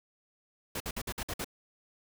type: noise bursts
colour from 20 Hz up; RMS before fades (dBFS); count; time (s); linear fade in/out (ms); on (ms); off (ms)
pink; -36; 7; 0.75-1.445; 5; 53; 54
effects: none